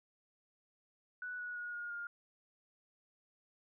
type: tone with pitch steps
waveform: sine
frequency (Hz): 1480 / 1463 / 1446.2 / 1429.6 / 1413.2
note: F#6 / F#6 / F#6 / F6 / F6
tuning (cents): 0 / -20 / -40 / +40 / +20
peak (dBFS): -40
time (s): 1.22-2.07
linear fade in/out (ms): 2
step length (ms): 170
effects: none